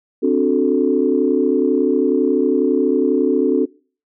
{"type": "chord", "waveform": "sine", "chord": "D dominant seventh", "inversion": "third", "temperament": "equal", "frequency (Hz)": [261.6, 293.7, 370, 440], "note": ["C4", "D4", "F#4", "A4"], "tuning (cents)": [0, 0, 0, 0], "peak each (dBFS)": -18, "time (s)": [0.22, 3.66], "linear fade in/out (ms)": 20, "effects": ["noise-tail reverb RT60 0.4 s tail -23 dB re dry", "tanh soft clip ceiling -2 dBFS"]}